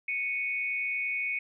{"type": "tone pair together", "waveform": "sine", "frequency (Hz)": [2217, 2488], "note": ["C#7", "D#7"], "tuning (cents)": [0, -1], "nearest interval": "major second", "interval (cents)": 199, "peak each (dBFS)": [-30, -33], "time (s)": [0.08, 1.39], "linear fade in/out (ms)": 5, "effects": []}